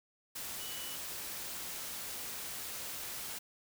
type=tone in noise; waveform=sine; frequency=2958 Hz; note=F#7; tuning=1 cent flat; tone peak=-47 dBFS; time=0.6-0.96 s; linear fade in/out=10 ms; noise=white; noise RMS=-42 dBFS; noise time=0.35-3.39 s; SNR=-8 dB; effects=none